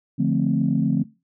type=chord; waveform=sine; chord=D minor seventh; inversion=none; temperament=equal; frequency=146.83 / 174.61 / 220 / 261.6 Hz; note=D3 / F3 / A3 / C4; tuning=0 / 0 / 0 / 0 cents; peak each=-23 dBFS; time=0.18-1.04 s; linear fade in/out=20 ms; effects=noise-tail reverb RT60 0.3 s tail -21 dB re dry + tanh soft clip ceiling -8 dBFS